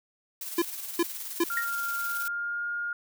blue noise with tremolo, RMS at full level -36 dBFS, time 0.41-2.28 s, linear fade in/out 2 ms, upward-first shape square, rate 19 Hz, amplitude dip 35%
square tone bursts, 340.4 Hz, F4, 44 cents flat, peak -22 dBFS, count 3, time 0.58-1.44 s, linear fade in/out 5 ms, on 40 ms, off 370 ms
sine tone with pitch glide, 1394 to 1419.2 Hz, F6 to F6, -4 to +27 cents, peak -29 dBFS, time 1.5-2.93 s, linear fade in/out 2 ms, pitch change +31 cents, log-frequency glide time 1.97-2.65 s
sine tone with exponential decay, 1864.7 Hz, A#6, in tune, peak -23 dBFS, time 1.57-1.71 s, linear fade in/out 2 ms, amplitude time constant 29 ms
effects none

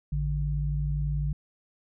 sine tone pair together, 55 / 146.83 Hz, A1 / D3, 0 / 0 cents, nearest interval octave + perfect fourth, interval 1700 cents, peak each -28 dBFS, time 0.12-1.33 s, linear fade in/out 5 ms, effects none

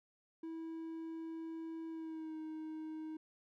triangle tone with pitch glide, 325.7 to 313.9 Hz, E4 to D#4, -21 to +15 cents, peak -40 dBFS, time 0.43-3.17 s, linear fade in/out 5 ms, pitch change -64 cents, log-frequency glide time 1.89-2.38 s, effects none

